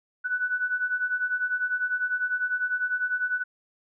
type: beating tone pair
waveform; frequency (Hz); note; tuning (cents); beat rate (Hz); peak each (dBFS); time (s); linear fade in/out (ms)
sine; 1480 / 1490; F#6 / F#6; 0 / +12; 10; -30 / -26; 0.24-3.44; 20
effects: none